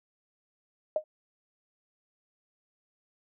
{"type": "tone with exponential decay", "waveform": "sine", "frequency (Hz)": 618, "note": "D#5", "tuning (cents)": -12, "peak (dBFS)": -20, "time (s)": [0.96, 1.04], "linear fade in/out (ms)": 2, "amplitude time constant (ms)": 17, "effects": []}